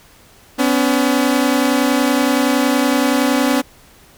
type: tone pair together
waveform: sawtooth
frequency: 252.6 / 283.3 Hz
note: B3 / C#4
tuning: +39 / +38 cents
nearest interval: major second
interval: 199 cents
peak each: -12 dBFS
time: 0.58-3.62 s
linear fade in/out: 20 ms
effects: pink hiss -47 dBFS RMS until 4.17 s